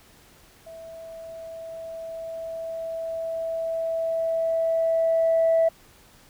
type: tone with level ramp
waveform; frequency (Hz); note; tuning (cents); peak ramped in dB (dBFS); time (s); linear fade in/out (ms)
sine; 656; E5; -9; -39 to -15; 0.66-5.69; 10
effects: tanh soft clip ceiling -13 dBFS + pink hiss -54 dBFS RMS until 6.29 s